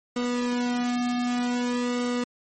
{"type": "tone with flanger", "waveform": "sawtooth", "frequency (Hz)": 244.4, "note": "B3", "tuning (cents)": -18, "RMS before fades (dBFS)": -26, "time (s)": [0.16, 2.24], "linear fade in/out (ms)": 5, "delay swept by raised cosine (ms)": [1.2, 2.07], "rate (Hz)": 0.53, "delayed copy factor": -1, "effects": ["MP3 32 kbps"]}